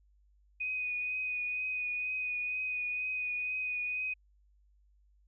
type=tone with vibrato; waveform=sine; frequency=2489 Hz; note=D#7; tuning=in tune; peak=-32 dBFS; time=0.6-4.14 s; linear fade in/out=10 ms; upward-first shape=triangle; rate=2.1 Hz; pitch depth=23 cents each way; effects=added 50 Hz sine -63 dBFS peak until 5.27 s